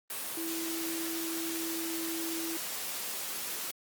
sine tone in noise, 329.6 Hz, E4, in tune, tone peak -35 dBFS, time 0.37-2.57 s, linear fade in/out 2 ms, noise white, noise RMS -37 dBFS, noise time 0.1-3.71 s, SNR -1 dB, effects high-pass 200 Hz 12 dB/octave + Opus 32 kbps

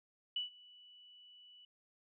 sine tone with ADSR envelope, 2960 Hz, F#7, in tune, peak -33 dBFS, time 0.36-1.65 s, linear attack 4 ms, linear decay 130 ms, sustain -24 dB, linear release 3 ms, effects none

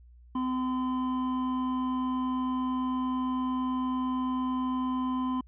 triangle tone pair together, 256.2 / 1022.5 Hz, C4 / C6, -36 / -40 cents, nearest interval 2 octaves, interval 2396 cents, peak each -26 / -32 dBFS, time 0.35-5.41 s, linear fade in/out 5 ms, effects added 60 Hz sine -51 dBFS peak until 5.47 s + resampled to 8000 Hz

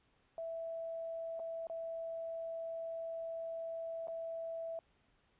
sine tone with dropouts, 659.3 Hz, E5, in tune, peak -39 dBFS, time 0.38-4.79 s, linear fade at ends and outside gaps 1 ms, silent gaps 1.394-1.399 / 1.67-1.698 / 4.072-4.082 s, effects pink hiss -73 dBFS RMS until 5.39 s + resampled to 8000 Hz

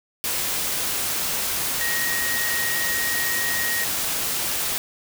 sine tone in noise, 1880 Hz, A#6, 14 cents sharp, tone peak -25 dBFS, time 1.81-3.84 s, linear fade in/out 0 ms, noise white, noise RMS -25 dBFS, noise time 0.24-4.78 s, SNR -3 dB, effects none

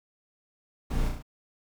brown noise with echo, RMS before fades -30 dBFS, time 0.9-1.09 s, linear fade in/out 10 ms, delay 34 ms, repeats 4, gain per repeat -3 dB, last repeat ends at 1.226 s, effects none

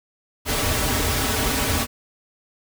pink noise with comb filter, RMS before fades -22 dBFS, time 0.45-1.87 s, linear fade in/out 50 ms, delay 5.7 ms, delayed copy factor -0.85, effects none

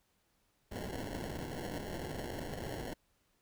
blue noise with sample-and-hold, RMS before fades -41 dBFS, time 0.71-2.94 s, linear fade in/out 10 ms, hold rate 1225 Hz, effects pink hiss -75 dBFS RMS until 3.41 s

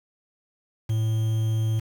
triangle tone with quantisation, 110.6 Hz, A2, 9 cents sharp, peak -19 dBFS, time 0.89-1.8 s, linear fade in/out 10 ms, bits 7, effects none

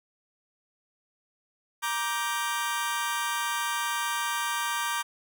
sawtooth chord, G minor, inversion first, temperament just, 940.8 / 1176 / 1568 Hz, Bb5 / D6 / G6, +16 / +2 / 0 cents, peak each -28 / -28 / -29 dBFS, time 1.82-5.03 s, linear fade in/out 20 ms, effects none

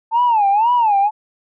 sine tone with vibrato, 880 Hz, A5, in tune, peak -10 dBFS, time 0.11-1.11 s, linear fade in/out 50 ms, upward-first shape sine, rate 2 Hz, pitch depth 190 cents each way, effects tanh soft clip ceiling -8 dBFS

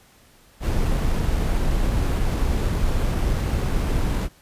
brown noise with sample-and-hold, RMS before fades -21 dBFS, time 0.6-4.29 s, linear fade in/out 50 ms, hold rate 11025 Hz, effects pink hiss -54 dBFS RMS until 4.41 s + resampled to 32000 Hz

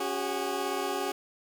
20% pulse chord, C# suspended fourth, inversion none, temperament equal with one note detuned, 277.2 / 370 / 407.5 Hz, C#4 / F#4 / G#4, 0 / 0 / -33 cents, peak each -32 / -28 / -28 dBFS, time 0-1.12 s, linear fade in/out 5 ms, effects 9-bit

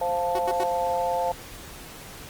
sine chord, F major, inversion second, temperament equal, 523.3 / 698.5 / 880 Hz, C5 / F5 / A5, 0 / 0 / 0 cents, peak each -27 dBFS, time 0.01-1.32 s, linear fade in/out 5 ms
sawtooth tone bursts, 370 Hz, F#4, in tune, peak -24 dBFS, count 3, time 0.35-0.636 s, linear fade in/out 2 ms, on 38 ms, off 86 ms
effects pink hiss -42 dBFS RMS until 2.29 s + Opus 32 kbps

